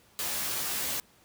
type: noise with comb filter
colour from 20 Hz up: white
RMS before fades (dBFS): -32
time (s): 0.19-1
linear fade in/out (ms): 0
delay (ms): 14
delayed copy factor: +0.9
effects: pink hiss -61 dBFS RMS until 1.24 s + high-pass 60 Hz 12 dB/octave